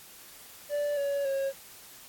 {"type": "tone with pitch steps", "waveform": "triangle", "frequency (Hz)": [583, 564, 545], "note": ["D5", "C#5", "C#5"], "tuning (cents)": [-13, 30, -29], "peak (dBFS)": -25, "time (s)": [0.69, 1.53], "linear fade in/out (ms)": 50, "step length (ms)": 280, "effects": ["white hiss -50 dBFS RMS until 2.08 s", "AAC 64 kbps"]}